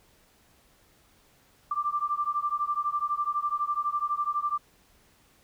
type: beating tone pair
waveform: sine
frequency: 1174.7 / 1186.7 Hz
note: D6 / D6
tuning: 0 / +18 cents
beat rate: 12 Hz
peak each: -29 dBFS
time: 1.71-4.58 s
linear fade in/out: 5 ms
effects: pink hiss -62 dBFS RMS until 5.43 s